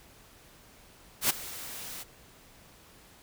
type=noise with ADSR envelope; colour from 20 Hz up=white; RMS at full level=-23 dBFS; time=1.21-2.04 s; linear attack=89 ms; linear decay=12 ms; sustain=-18 dB; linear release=22 ms; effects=pink hiss -56 dBFS RMS until 3.22 s